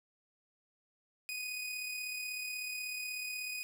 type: tone with amplitude modulation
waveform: sawtooth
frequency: 2489 Hz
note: D#7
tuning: in tune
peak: -33 dBFS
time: 1.29-3.63 s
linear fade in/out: 0 ms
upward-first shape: sine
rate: 36.3 Hz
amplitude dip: 35%
effects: none